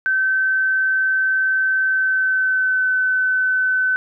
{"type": "tone with pitch glide", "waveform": "sine", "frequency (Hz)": [1539, 1516.1], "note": ["G6", "F#6"], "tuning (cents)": [-32, 42], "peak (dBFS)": -15, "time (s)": [0.06, 3.96], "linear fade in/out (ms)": 0, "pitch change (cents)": -26, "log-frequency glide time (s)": [1.85, 2.88], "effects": []}